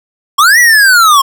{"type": "linear two-way sweep", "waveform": "square", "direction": "up then down", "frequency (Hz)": [1060, 1975.5, 1060], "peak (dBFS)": -4, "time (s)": [0.38, 1.22], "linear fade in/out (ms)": 10, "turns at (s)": 0.59, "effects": []}